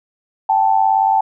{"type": "tone pair together", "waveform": "sine", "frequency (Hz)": [778, 876.2], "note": ["G5", "A5"], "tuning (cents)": [-13, -7], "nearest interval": "major second", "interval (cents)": 206, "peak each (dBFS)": -14, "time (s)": [0.49, 1.21], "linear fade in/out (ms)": 5, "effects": []}